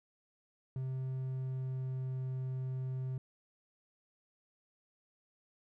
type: tone with pitch glide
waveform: triangle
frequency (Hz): 130.81 to 129.98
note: C3 to C3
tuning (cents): 0 to -11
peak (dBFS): -33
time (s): 0.76-3.18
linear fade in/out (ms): 2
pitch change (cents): -11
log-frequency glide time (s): 1.11-2.23
effects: none